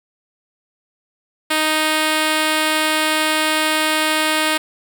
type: tone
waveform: 5% pulse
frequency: 311.1 Hz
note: D#4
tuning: in tune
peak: -4 dBFS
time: 1.5-4.58 s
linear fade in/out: 10 ms
effects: none